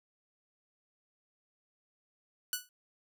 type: tone with exponential decay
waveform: 5% pulse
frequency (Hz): 1480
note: F#6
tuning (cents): 0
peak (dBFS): -17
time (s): 2.53-2.69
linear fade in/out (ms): 1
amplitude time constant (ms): 33
effects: none